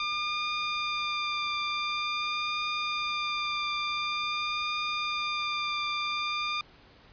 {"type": "tone with vibrato", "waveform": "15% pulse", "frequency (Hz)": 1200, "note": "D6", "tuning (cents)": 37, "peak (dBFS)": -22, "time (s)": [0, 6.61], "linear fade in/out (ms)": 2, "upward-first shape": "triangle", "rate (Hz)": 0.47, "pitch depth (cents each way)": 16, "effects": ["pink hiss -56 dBFS RMS until 7.12 s", "resampled to 11025 Hz"]}